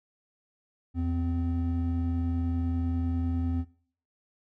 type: tone pair together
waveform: triangle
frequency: 82.41 / 257.3 Hz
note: E2 / C4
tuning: 0 / -29 cents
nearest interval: octave + minor sixth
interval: 1971 cents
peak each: -26 / -29 dBFS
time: 0.94-3.65 s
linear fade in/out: 50 ms
effects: noise-tail reverb RT60 0.5 s tail -18 dB re dry